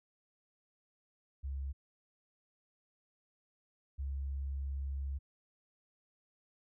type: tone pair in turn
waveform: sine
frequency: 68.3 / 68.66 Hz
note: C#2 / C#2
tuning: -25 / -16 cents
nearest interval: unison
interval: 9 cents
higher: second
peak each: -36 / -35 dBFS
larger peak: second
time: 1.43-1.73 / 3.98-5.19 s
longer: second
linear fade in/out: 20 ms
effects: none